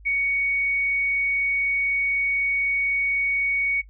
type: tone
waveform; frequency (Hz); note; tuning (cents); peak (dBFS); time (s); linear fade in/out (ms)
sine; 2234; C#7; +13; -20; 0.05-3.82; 20
effects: noise-tail reverb RT60 0.1 s tail -18 dB re dry + added 51 Hz sine -44 dBFS peak until 3.89 s